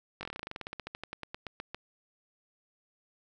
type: slowing click train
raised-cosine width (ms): 0.3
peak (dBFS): -22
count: 25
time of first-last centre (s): 0.21-1.746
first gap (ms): 20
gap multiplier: 1.09
effects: none